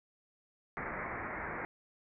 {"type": "low-pass noise", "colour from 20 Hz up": "white", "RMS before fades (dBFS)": -40, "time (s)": [0.77, 1.65], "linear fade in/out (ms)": 0, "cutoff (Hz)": 2200, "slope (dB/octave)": 96, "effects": []}